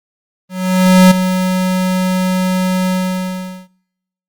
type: tone with ADSR envelope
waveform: square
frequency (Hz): 185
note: F#3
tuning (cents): 0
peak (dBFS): -3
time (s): 0.49-3.68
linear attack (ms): 620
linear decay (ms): 10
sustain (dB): -10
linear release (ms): 790
effects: noise-tail reverb RT60 0.9 s tail -25 dB re dry + Opus 32 kbps